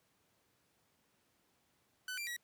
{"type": "tone with pitch steps", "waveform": "sawtooth", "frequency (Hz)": [1503, 2364, 1921], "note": ["F#6", "D7", "B6"], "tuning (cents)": [27, 11, -48], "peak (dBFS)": -36, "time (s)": [2.08, 2.365], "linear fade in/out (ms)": 2, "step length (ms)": 95, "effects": ["pink hiss -75 dBFS RMS until 2.43 s", "high-pass 100 Hz 12 dB/octave"]}